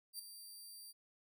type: tone with ADSR envelope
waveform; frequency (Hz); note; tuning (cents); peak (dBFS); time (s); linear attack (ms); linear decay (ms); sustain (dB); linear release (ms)
15% pulse; 4699; D8; 0; -35; 0.13-0.93; 62; 5; -10; 28
effects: none